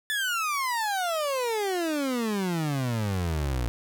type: exponential sweep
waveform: 30% pulse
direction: down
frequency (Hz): 1760 to 57.1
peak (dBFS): -23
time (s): 0.1-3.68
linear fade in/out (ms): 0
effects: none